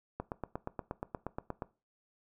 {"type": "click train", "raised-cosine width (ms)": 1, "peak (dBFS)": -22, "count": 13, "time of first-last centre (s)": [0.2, 1.622], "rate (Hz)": 8.44, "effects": ["noise-tail reverb RT60 0.3 s tail -19 dB re dry"]}